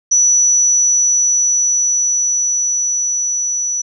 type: tone with level ramp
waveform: sine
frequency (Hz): 5920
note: F#8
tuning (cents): 0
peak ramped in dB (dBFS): -8 to -16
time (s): 0.11-3.82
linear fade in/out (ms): 10
effects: none